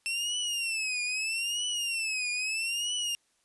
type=tone with vibrato; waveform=sawtooth; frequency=2689 Hz; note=E7; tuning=34 cents sharp; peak=-26 dBFS; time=0.06-3.15 s; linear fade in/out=0 ms; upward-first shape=triangle; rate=0.78 Hz; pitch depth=180 cents each way; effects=white hiss -71 dBFS RMS until 3.44 s + resampled to 24000 Hz